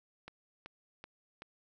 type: click train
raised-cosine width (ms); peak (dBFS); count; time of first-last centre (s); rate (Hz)
0.3; -30; 4; 0.28-1.421; 2.63
effects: 12-bit